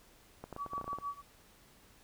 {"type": "clicks", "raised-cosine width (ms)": 1, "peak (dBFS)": -29, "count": 11, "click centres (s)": [0.44, 0.527, 0.564, 0.663, 0.734, 0.78, 0.813, 0.843, 0.879, 0.931, 0.986]}
{"type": "tone with tremolo", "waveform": "sine", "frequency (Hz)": 1140, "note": "C#6", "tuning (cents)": 48, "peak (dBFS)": -34, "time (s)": [0.57, 1.22], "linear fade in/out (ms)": 50, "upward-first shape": "sine", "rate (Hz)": 6.4, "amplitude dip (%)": 95}
{"effects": ["pink hiss -62 dBFS RMS until 2.03 s"]}